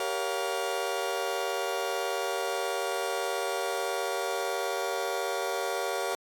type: chord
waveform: 30% pulse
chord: G half-diminished seventh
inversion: none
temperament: just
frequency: 392 / 470.4 / 564.5 / 705.6 Hz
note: G4 / Bb4 / Db5 / F5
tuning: 0 / +16 / +31 / +18 cents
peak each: -32 dBFS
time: 0-6.15 s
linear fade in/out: 2 ms
effects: AAC 64 kbps